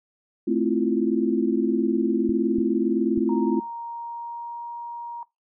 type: chord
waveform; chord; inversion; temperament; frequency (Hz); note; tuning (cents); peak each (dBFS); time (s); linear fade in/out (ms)
sine; F major seventh; first; equal; 220 / 261.6 / 329.6 / 349.2; A3 / C4 / E4 / F4; 0 / 0 / 0 / 0; -25; 0.47-3.6; 10
type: clicks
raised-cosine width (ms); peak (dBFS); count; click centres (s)
5; -23; 3; 2.293 / 2.585 / 3.177
type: tone with pitch glide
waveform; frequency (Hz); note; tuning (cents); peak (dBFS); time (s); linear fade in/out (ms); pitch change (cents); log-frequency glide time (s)
sine; 932.3 to 943.7; A#5 to A#5; 0 to +21; -31; 3.29-5.23; 2; +21; 3.58-4.69
effects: noise-tail reverb RT60 0.2 s tail -21 dB re dry